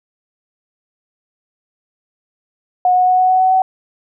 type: tone with pitch steps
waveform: sine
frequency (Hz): 728 / 732.2 / 736.5 / 740.7 / 745 / 749.3 / 753.7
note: F#5 / F#5 / F#5 / F#5 / F#5 / F#5 / F#5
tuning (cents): -28 / -18 / -8 / +2 / +12 / +22 / +32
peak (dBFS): -9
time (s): 2.85-3.62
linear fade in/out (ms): 2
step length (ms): 110
effects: none